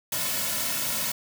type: noise with comb filter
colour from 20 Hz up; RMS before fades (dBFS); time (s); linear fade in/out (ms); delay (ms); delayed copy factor
white; -28; 0.12-1.12; 5; 2.5; -0.75
effects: none